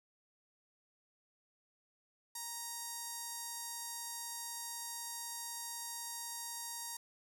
5% pulse tone with notch filter, 936 Hz, A#5, 7 cents sharp, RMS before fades -44 dBFS, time 2.35-6.97 s, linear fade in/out 5 ms, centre 2600 Hz, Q 0.6, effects 11-bit

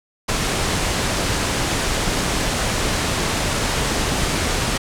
pink low-pass noise, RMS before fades -21 dBFS, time 0.28-4.78 s, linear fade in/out 10 ms, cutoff 9500 Hz, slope 24 dB/octave, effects none

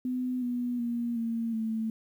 sine tone with pitch steps, 252.3 / 244.4 / 236.8 / 229.4 / 222.2 Hz, B3 / B3 / A#3 / A#3 / A3, +37 / -18 / +27 / -28 / +17 cents, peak -28 dBFS, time 0.05-1.9 s, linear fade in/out 2 ms, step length 370 ms, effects 10-bit

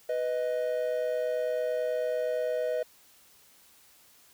triangle tone pair together, 495.9 / 624.8 Hz, B4 / D#5, +7 / +7 cents, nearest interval major third, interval 400 cents, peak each -28 dBFS, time 0.09-2.83 s, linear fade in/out 5 ms, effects white hiss -59 dBFS RMS until 4.33 s

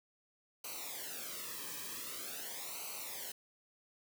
white noise with flanger, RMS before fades -44 dBFS, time 0.64-3.32 s, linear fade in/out 5 ms, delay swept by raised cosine 0.57 to 1.43 ms, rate 0.45 Hz, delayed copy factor -0.85, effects none

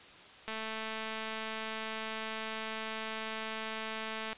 click train, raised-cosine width 0.3 ms, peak -23 dBFS, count 848, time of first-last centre 0.48-4.33 s, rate 220 Hz, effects white hiss -53 dBFS RMS until 4.37 s + resampled to 8000 Hz

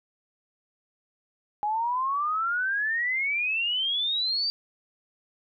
sine exponential sweep, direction up, 823 to 4699 Hz, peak -24 dBFS, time 1.63-4.5 s, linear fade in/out 0 ms, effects none

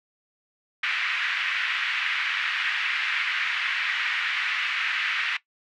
white band-pass noise, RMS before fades -27 dBFS, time 0.83-5.37 s, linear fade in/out 5 ms, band 1500 to 2600 Hz, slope 24 dB/octave, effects noise-tail reverb RT60 0.1 s tail -17 dB re dry

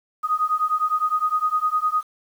sine beating tone pair, 1241 / 1250.8 Hz, D#6 / D#6, -5 / +9 cents, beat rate 9.8 Hz, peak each -22 dBFS, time 0.23-2.03 s, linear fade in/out 20 ms, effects 8-bit

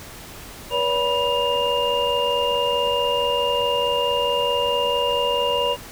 sine tone cluster, 483.4 / 568 / 979 / 2815 Hz, B4 / C#5 / B5 / F7, -37 / +42 / -15 / +13 cents, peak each -24 dBFS, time 0.7-5.77 s, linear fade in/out 50 ms, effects pink hiss -39 dBFS RMS until 5.91 s

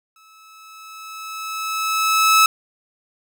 sawtooth tone with exponential growth, 1300 Hz, E6, 24 cents flat, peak -6 dBFS, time 0.16-2.46 s, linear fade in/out 2 ms, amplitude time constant 500 ms, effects none

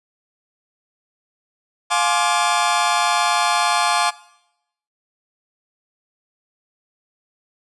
sawtooth chord, D half-diminished seventh, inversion first, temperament just, 704.8 / 845.8 / 1057.2 / 1174.7 Hz, F5 / Ab5 / C6 / D6, +16 / +31 / +18 / 0 cents, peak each -18 dBFS, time 1.9-4.11 s, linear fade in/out 20 ms, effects noise-tail reverb RT60 0.8 s tail -19 dB re dry + resampled to 24000 Hz

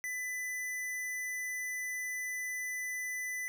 square tone, 1999 Hz, B6, 20 cents sharp, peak -36 dBFS, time 0.04-3.48 s, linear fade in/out 0 ms, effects none

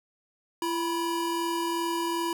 square tone pair together, 339.2 / 975 Hz, E4 / B5, +50 / -23 cents, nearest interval octave + tritone, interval 1827 cents, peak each -30 / -31 dBFS, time 0.62-2.33 s, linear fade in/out 2 ms, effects none

